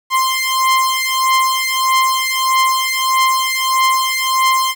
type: beating tone pair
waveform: sawtooth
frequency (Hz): 1046.5 / 1048.1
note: C6 / C6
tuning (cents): 0 / +3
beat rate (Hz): 1.6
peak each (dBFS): -12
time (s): 0.1-4.75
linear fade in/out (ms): 50
effects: 8-bit